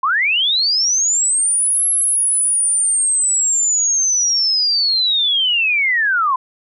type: linear two-way sweep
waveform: sine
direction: up then down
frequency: 997 to 11175 to 997 Hz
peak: -13 dBFS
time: 0.03-6.36 s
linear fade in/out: 5 ms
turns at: 1.86 s
effects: none